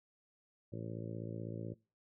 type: harmonic tone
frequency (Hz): 56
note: A1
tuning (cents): +31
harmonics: 2 / 3 / 4 / 5 / 6 / 7 / 8 / 9 / 10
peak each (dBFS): -44 / -47 / -50 / -52 / -49 / -53 / -54 / -54 / -54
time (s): 0.72-1.74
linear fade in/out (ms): 10
effects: noise-tail reverb RT60 0.3 s tail -21 dB re dry